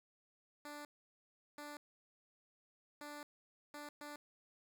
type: tone bursts at uneven times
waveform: 10% pulse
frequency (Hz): 293.8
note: D4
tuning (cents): +1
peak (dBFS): -39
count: 5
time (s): 0.65-0.85 / 1.58-1.77 / 3.01-3.23 / 3.74-3.89 / 4.01-4.16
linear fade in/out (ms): 2
effects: none